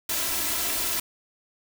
white noise with comb filter, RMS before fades -27 dBFS, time 0.09-1 s, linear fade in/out 5 ms, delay 3 ms, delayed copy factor +0.55, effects none

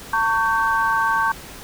sine tone cluster, 904 / 1119 / 1554 Hz, A5 / C#6 / G6, +47 / +16 / -16 cents, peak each -21 dBFS, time 0.13-1.32 s, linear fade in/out 5 ms, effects pink hiss -38 dBFS RMS until 1.63 s

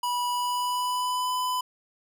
square tone with pitch glide, 978 to 1003.8 Hz, B5 to B5, -17 to +28 cents, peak -26 dBFS, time 0.03-1.61 s, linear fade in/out 5 ms, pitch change +45 cents, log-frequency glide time 0.29-1.34 s, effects none

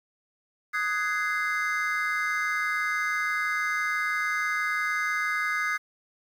triangle chord, Ab dominant seventh, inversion second, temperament just, 1245.9 / 1495.1 / 1661.2 / 2077 Hz, Eb6 / Gb6 / Ab6 / C7, +2 / +18 / 0 / -13 cents, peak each -29 / -31 / -29 / -28 dBFS, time 0.73-5.78 s, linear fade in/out 20 ms, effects 9-bit

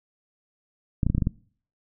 clicks, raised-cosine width 5 ms, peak -10 dBFS, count 7, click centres 1.032 / 1.066 / 1.1 / 1.149 / 1.181 / 1.222 / 1.271 s, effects noise-tail reverb RT60 0.5 s tail -23 dB re dry

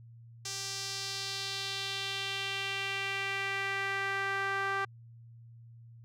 sawtooth tone with band-pass filter sweep, 392 Hz, G4, in tune, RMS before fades -35 dBFS, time 0.45-4.85 s, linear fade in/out 5 ms, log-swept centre 5900 to 1400 Hz, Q 2.2, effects added 116 Hz sine -50 dBFS peak until 6.04 s

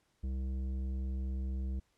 sine tone with tanh clipping, 65.41 Hz, C2, in tune, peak -35 dBFS, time 0.23-1.8 s, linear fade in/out 10 ms, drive 11 dB, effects pink hiss -75 dBFS RMS until 1.97 s + low-pass 10000 Hz 12 dB/octave

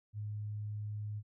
sine tone, 105.1 Hz, G#2, 21 cents sharp, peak -37 dBFS, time 0.13-1.23 s, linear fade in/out 50 ms, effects none

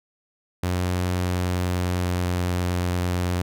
sawtooth tone with pitch glide, 90.1 to 89.17 Hz, F#2 to F2, -45 to +37 cents, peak -18 dBFS, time 0.63-3.42 s, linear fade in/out 5 ms, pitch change -18 cents, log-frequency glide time 1.59-2.43 s, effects none

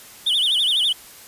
triangle tone with vibrato, 3285 Hz, G#7, 20 cents flat, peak -15 dBFS, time 0.26-0.93 s, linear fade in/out 10 ms, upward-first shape sine, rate 12 Hz, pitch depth 200 cents each way, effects white hiss -43 dBFS RMS until 1.27 s + resampled to 32000 Hz

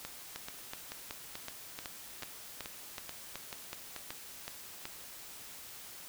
two click trains, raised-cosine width 0.2 ms, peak -23 / -22 dBFS, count 10 / 13, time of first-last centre 0.05-3.963 / 0.36-4.854 s, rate 2.3 / 2.67 Hz, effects white hiss -49 dBFS RMS until 6.08 s

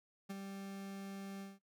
40% pulse tone with ADSR envelope, 196 Hz, G3, in tune, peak -39 dBFS, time 0.29-1.59 s, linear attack 15 ms, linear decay 24 ms, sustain -5 dB, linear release 180 ms, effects noise-tail reverb RT60 0.1 s tail -17 dB re dry

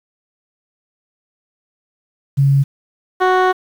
sine / 15% pulse tone pair in turn, 138.59 / 370 Hz, C#3 / F#4, 0 / 0 cents, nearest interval octave + perfect fourth, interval 1700 cents, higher second, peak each -9 / -4 dBFS, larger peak second, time 2.37-2.64 / 3.2-3.53 s, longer second, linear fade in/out 20 ms, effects low-pass 2000 Hz 12 dB/octave + 7-bit

